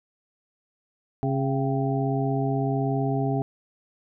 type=harmonic tone with a mistuned harmonic; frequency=135.9 Hz; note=C#3; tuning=34 cents flat; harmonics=1 / 2 / 3 / 5 / 6; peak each=-25 / -28 / -30 / -32 / -33 dBFS; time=1.23-3.42 s; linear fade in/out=0 ms; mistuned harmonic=6; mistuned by=-75 cents; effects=none